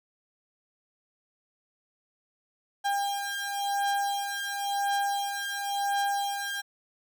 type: beating tone pair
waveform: 35% pulse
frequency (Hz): 802 / 802.95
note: G5 / G5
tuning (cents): +39 / +41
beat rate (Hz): 0.95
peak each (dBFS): -29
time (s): 2.84-6.62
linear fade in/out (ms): 20
effects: none